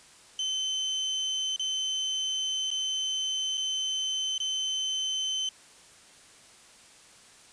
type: tone with dropouts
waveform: 35% pulse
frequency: 3068 Hz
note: G7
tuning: 38 cents flat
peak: -26 dBFS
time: 0.39-5.49 s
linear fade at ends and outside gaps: 2 ms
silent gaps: 1.562-1.595 / 2.705-2.713 / 3.573-3.577 / 4.38-4.401 s
effects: white hiss -54 dBFS RMS until 7.52 s + resampled to 22050 Hz